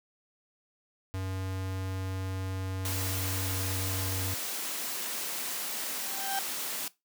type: tone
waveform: square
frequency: 94.6 Hz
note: F#2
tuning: 39 cents sharp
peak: -33 dBFS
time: 1.14-4.34 s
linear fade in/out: 0 ms
type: high-pass noise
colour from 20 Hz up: white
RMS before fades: -35 dBFS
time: 2.85-6.88 s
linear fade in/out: 2 ms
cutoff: 180 Hz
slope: 24 dB/octave
type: tone with exponential growth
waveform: 35% pulse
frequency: 784 Hz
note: G5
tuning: in tune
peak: -26 dBFS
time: 5.79-6.39 s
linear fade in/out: 1 ms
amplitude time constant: 130 ms
effects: noise-tail reverb RT60 0.2 s tail -19 dB re dry